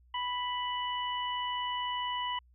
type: harmonic tone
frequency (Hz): 987.8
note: B5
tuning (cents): 0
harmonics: 1 / 2 / 3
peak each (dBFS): -33 / -41 / -37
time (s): 0.14-2.39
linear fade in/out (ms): 5
effects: added 61 Hz sine -59 dBFS peak until 2.54 s